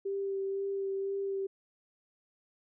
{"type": "tone with vibrato", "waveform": "sine", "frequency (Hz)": 392, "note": "G4", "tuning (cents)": 0, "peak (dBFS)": -31, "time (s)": [0.05, 1.47], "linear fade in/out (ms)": 10, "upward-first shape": "sine", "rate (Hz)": 2, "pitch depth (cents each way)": 14, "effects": []}